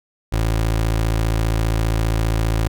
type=tone; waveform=25% pulse; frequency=55 Hz; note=A1; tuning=in tune; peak=-13 dBFS; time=0.32-2.68 s; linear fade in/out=10 ms; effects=none